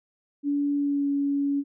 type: tone with pitch glide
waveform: sine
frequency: 286.3 to 282 Hz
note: D4 to C#4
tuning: -44 to +30 cents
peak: -22 dBFS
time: 0.43-1.64 s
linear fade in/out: 50 ms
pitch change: -26 cents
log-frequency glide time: 0.75-1.09 s
effects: none